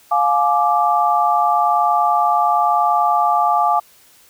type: chord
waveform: sine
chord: D diminished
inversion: first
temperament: just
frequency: 704.8 / 845.8 / 1174.7 Hz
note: F5 / Ab5 / D6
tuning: +16 / +31 / 0 cents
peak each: -17 dBFS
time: 0.11-3.8 s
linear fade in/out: 10 ms
effects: white hiss -50 dBFS RMS until 4.29 s